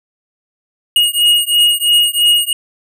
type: beating tone pair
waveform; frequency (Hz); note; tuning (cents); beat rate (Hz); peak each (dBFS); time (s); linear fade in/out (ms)
square; 2873 / 2876; F7 / F#7; +48 / -50; 3; -13; 0.96-2.53; 2
effects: none